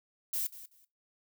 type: noise with echo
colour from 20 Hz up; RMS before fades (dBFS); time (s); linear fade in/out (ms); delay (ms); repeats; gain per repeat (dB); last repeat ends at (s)
violet; -33; 0.33-0.47; 5; 190; 2; -15; 0.85
effects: noise-tail reverb RT60 0.2 s tail -17 dB re dry